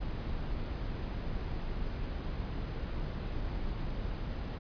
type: noise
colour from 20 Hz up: brown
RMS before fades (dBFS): -36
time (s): 0-4.59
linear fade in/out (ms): 20
effects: resampled to 11025 Hz